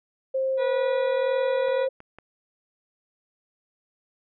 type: tone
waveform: sine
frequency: 529 Hz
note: C5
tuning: 19 cents sharp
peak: -22 dBFS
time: 0.34-1.89 s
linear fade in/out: 10 ms
type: harmonic tone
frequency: 487.1 Hz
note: B4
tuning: 24 cents flat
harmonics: 1 / 2 / 3 / 4 / 5 / 7 / 8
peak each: -28 / -34 / -38 / -40 / -42 / -45 / -46 dBFS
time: 0.57-1.88 s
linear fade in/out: 50 ms
type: clicks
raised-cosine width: 0.5 ms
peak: -29 dBFS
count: 3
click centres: 1.684 / 2.004 / 2.186 s
effects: none